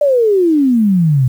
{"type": "exponential sweep", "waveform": "sine", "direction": "down", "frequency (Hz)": [600, 122.5], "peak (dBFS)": -8, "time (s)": [0.01, 1.28], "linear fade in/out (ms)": 5, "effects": ["7-bit"]}